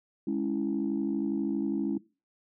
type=chord; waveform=sine; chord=C# minor; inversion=second; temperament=equal; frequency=207.7 / 277.2 / 329.6 Hz; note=G#3 / C#4 / E4; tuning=0 / 0 / 0 cents; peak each=-31 / -30 / -31 dBFS; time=0.27-1.98 s; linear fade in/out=5 ms; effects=noise-tail reverb RT60 0.3 s tail -20 dB re dry + tanh soft clip ceiling -20 dBFS

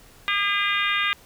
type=harmonic tone; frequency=404.8 Hz; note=G#4; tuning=44 cents flat; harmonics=3 / 4 / 5 / 6 / 7 / 8 / 9; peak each=-27 / -28 / -26 / -27 / -30 / -34 / -31 dBFS; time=0.28-1.13 s; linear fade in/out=0 ms; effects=pink hiss -51 dBFS RMS until 1.25 s

